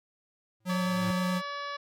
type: tone with exponential growth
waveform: square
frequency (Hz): 110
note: A2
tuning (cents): 0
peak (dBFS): -33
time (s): 0.6-1.11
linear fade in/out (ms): 5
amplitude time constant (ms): 110
type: tone with vibrato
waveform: square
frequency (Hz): 181.6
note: F#3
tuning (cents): -32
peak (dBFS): -28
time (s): 0.65-1.42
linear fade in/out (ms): 50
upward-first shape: sine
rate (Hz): 9.4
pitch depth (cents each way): 10
type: harmonic tone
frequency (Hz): 571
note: D5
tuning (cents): -49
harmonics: 1 / 2 / 3 / 4 / 5 / 6 / 7 / 8 / 9 / 10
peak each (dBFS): -42 / -36 / -41 / -47 / -51 / -49 / -47 / -58 / -50 / -60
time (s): 0.69-1.77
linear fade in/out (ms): 10
effects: none